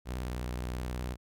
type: tone with vibrato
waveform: sawtooth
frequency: 61.74 Hz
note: B1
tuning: in tune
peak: -30 dBFS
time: 0.05-1.17 s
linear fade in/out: 50 ms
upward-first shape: sine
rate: 19 Hz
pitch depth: 190 cents each way
effects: none